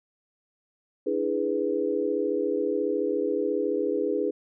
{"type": "chord", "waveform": "sine", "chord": "E dominant seventh", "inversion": "third", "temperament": "equal with one note detuned", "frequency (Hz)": [293.7, 327.9, 415.3, 493.9], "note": ["D4", "E4", "G#4", "B4"], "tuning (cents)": [0, -9, 0, 0], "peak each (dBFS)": [-31, -31, -27, -29], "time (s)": [1.06, 4.31], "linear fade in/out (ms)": 10, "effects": []}